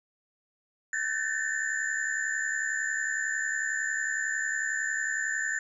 sine tone cluster, 1533 / 1736 / 1807 / 7110 Hz, G6 / A6 / A6 / A8, -39 / -24 / +46 / +17 cents, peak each -34 / -33 / -31 / -38 dBFS, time 0.93-5.59 s, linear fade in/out 2 ms, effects none

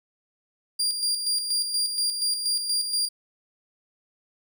30% pulse tone with tremolo, 4783 Hz, D8, 31 cents sharp, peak -19 dBFS, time 0.79-3.09 s, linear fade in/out 10 ms, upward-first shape square, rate 4.2 Hz, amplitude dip 50%, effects none

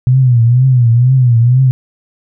sine tone with vibrato, 123.47 Hz, B2, in tune, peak -5 dBFS, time 0.07-1.71 s, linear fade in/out 0 ms, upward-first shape triangle, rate 2.1 Hz, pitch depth 140 cents each way, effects none

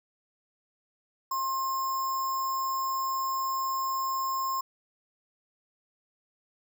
sine tone with sample-and-hold, 1062 Hz, C6, 25 cents sharp, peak -27 dBFS, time 1.31-4.61 s, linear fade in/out 5 ms, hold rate 6300 Hz, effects none

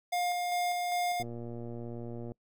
square tone with tremolo, 709 Hz, F5, 26 cents sharp, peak -29 dBFS, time 0.12-1.23 s, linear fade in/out 10 ms, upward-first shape square, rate 2.5 Hz, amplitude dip 25%
click train, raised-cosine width 2 ms, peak -29 dBFS, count 133, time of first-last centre 1.2-2.319 s, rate 118 Hz
effects noise-tail reverb RT60 0.1 s tail -25 dB re dry

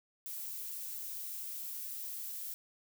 violet noise, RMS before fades -42 dBFS, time 0.26-2.54 s, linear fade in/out 0 ms, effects none

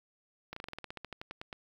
slowing click train, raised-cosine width 0.3 ms, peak -25 dBFS, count 16, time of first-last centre 0.53-1.528 s, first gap 34 ms, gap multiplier 1.09, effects 9-bit

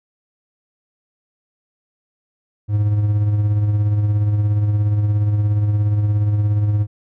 triangle tone with tremolo, 104.2 Hz, G#2, 6 cents sharp, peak -10 dBFS, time 2.68-6.87 s, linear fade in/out 50 ms, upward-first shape triangle, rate 17 Hz, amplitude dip 45%, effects none

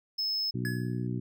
triangle tone, 5200 Hz, E8, 24 cents flat, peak -27 dBFS, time 0.18-0.51 s, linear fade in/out 10 ms
harmonic tone, 61.2 Hz, B1, 15 cents flat, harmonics 2 / 3 / 4 / 5 / 6, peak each -32 / -36 / -38 / -40 / -42 dBFS, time 0.54-1.2 s, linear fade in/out 10 ms
square tone with exponential decay, 1695 Hz, G#6, 35 cents sharp, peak -32 dBFS, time 0.65-1.07 s, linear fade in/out 1 ms, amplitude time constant 91 ms
effects none

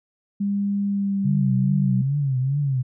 sine tone with pitch glide, 200.9 to 191.72 Hz, G3 to G3, +43 to -38 cents, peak -20 dBFS, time 0.4-2.02 s, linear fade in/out 10 ms, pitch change -81 cents, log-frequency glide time 0.88-1.61 s
sine tone with vibrato, 136.2 Hz, C#3, 30 cents flat, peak -19 dBFS, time 1.24-2.83 s, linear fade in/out 20 ms, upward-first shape triangle, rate 2.4 Hz, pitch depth 140 cents each way
effects none

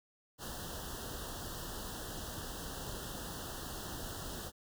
pink band-stop noise, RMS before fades -43 dBFS, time 0.38-4.52 s, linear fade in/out 50 ms, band 1800 to 2800 Hz, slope 96 dB/octave, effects none

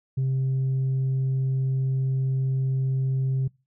sine tone, 132.4 Hz, C3, 21 cents sharp, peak -19 dBFS, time 0.17-3.48 s, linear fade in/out 10 ms, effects noise-tail reverb RT60 0.3 s tail -26 dB re dry + tanh soft clip ceiling -20 dBFS

